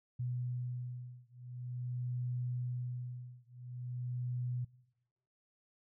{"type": "beating tone pair", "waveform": "sine", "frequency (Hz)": [123.47, 123.93], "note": ["B2", "B2"], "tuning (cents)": [0, 6], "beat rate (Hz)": 0.46, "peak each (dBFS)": [-40, -40], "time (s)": [0.19, 4.65], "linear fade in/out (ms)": 10, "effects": ["noise-tail reverb RT60 1.0 s tail -23 dB re dry"]}